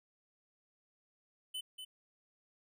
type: tone with echo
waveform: square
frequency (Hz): 3023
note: F#7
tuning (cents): +36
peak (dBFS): -39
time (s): 1.54-1.61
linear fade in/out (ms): 10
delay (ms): 240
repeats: 1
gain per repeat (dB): -6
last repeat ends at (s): 1.85
effects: none